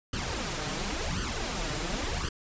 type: noise with flanger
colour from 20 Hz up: pink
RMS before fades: -32 dBFS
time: 0.13-2.29 s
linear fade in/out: 5 ms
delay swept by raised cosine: 0.64 to 6.64 ms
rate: 0.93 Hz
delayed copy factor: +0.75
effects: resampled to 16000 Hz